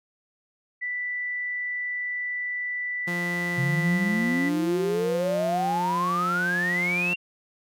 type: tone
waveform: sine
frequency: 1975.5 Hz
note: B6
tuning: in tune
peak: -27 dBFS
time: 0.81-4.5 s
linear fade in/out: 20 ms
type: tone with pitch glide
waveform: sawtooth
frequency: 174.61 to 176.84 Hz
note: F3 to F3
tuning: 0 to +22 cents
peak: -25 dBFS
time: 3.07-7.14 s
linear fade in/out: 10 ms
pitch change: +22 cents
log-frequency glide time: 4.81-5.16 s
type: exponential sweep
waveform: sine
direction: up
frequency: 130.81 to 2794 Hz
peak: -23 dBFS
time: 3.57-7.16 s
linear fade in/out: 20 ms
effects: none